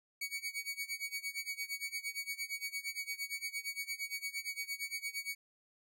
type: tone with tremolo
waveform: sawtooth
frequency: 2249 Hz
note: C#7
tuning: 24 cents sharp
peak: -32 dBFS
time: 0.21-5.35 s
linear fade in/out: 5 ms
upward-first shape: sine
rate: 8.7 Hz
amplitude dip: 90%
effects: none